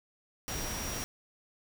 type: tone in noise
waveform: sine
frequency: 5680 Hz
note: F8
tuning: 28 cents sharp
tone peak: -41 dBFS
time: 0.48-1.04 s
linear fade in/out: 0 ms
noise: pink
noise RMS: -37 dBFS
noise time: 0.48-1.04 s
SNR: -7 dB
effects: none